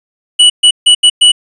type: tone bursts at uneven times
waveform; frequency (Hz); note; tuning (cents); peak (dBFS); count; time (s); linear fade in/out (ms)
square; 2948; F#7; -7; -3; 5; 0.39-0.5 / 0.63-0.71 / 0.86-0.95 / 1.03-1.1 / 1.21-1.32; 10
effects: resampled to 24000 Hz